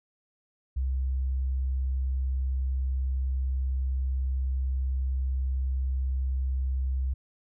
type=tone; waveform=sine; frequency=65.41 Hz; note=C2; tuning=in tune; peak=-25 dBFS; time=0.76-7.14 s; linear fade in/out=10 ms; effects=none